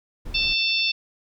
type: noise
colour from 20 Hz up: brown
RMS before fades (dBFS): -34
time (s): 0.25-0.54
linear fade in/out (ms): 10
type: harmonic tone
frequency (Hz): 889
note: A5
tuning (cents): +18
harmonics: 3 / 4 / 5 / 6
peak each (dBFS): -23 / -25 / -27 / -29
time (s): 0.34-0.92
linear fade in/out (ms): 10
effects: none